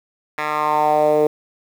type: tone with band-pass filter sweep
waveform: 10% pulse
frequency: 151.5 Hz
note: D#3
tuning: 46 cents flat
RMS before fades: -17 dBFS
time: 0.38-1.27 s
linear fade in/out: 2 ms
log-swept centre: 1600 to 450 Hz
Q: 3.7
effects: 7-bit

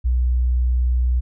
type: tone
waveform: sine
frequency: 61.7 Hz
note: B1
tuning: 1 cent flat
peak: -15 dBFS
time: 0.04-1.21 s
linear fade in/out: 20 ms
effects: none

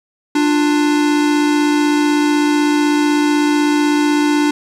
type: tone pair together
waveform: square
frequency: 295.7 / 351.7 Hz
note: D4 / F4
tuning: +12 / +12 cents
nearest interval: minor third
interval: 300 cents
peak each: -13 / -21 dBFS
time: 0.35-4.51 s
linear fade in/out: 5 ms
effects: low-pass 8000 Hz 12 dB/octave + 8-bit

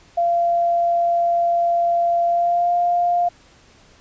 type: tone with pitch glide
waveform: sine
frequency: 688 to 700.8 Hz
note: F5 to F5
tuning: -26 to +6 cents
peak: -15 dBFS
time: 0.17-3.29 s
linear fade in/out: 10 ms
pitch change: +32 cents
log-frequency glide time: 2.27-2.73 s
effects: pink hiss -51 dBFS RMS until 4 s + resampled to 16000 Hz

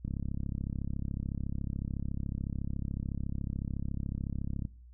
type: click train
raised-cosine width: 5 ms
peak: -23 dBFS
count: 157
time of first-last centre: 0.05-4.652 s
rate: 33.9 Hz
effects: noise-tail reverb RT60 0.4 s tail -19 dB re dry + added 60 Hz sine -50 dBFS peak until 4.93 s

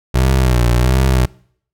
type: tone with vibrato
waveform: 25% pulse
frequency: 62.5 Hz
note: B1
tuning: 21 cents sharp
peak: -7 dBFS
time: 0.14-1.26 s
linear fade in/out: 10 ms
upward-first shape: sine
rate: 1.4 Hz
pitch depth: 90 cents each way
effects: noise-tail reverb RT60 0.6 s tail -24 dB re dry

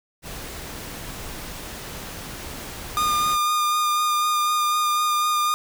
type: noise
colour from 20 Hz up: pink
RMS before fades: -35 dBFS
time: 0.22-3.38 s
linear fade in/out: 50 ms
type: tone with vibrato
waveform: 45% pulse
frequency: 1214 Hz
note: D#6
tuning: 43 cents flat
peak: -19 dBFS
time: 2.97-5.54 s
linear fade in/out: 0 ms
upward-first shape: sine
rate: 4 Hz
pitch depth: 13 cents each way
effects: none

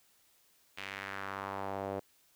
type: tone with band-pass filter sweep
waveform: sawtooth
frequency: 97.8 Hz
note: G2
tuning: 4 cents flat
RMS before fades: -40 dBFS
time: 0.77-2 s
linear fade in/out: 10 ms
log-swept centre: 2600 to 540 Hz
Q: 1.9
effects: white hiss -68 dBFS RMS until 2.35 s

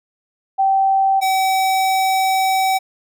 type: tone pair in turn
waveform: sine / square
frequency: 776 / 763.6 Hz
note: G5 / G5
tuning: -18 / -46 cents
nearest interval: unison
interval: 28 cents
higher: first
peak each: -12 / -15 dBFS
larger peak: first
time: 0.58-1.21 / 1.21-2.79 s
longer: second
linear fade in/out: 20 ms
effects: none

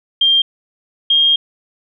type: tone pair in turn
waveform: sine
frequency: 3191 / 3228 Hz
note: G7 / G#7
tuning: +30 / -50 cents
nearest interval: unison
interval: 20 cents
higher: second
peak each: -9 dBFS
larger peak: neither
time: 0.21-0.42 / 1.1-1.36 s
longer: second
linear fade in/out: 5 ms
effects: none

